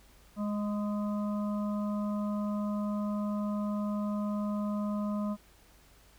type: harmonic tone with a mistuned harmonic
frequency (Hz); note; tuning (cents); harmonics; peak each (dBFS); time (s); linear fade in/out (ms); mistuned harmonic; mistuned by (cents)
207.7; G#3; 0; 1 / 3 / 5 / 6; -30 / -40 / -44 / -46; 0.36-5.37; 50; 5; -21
effects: added 50 Hz sine -61 dBFS peak until 6.18 s + pink hiss -61 dBFS RMS until 6.18 s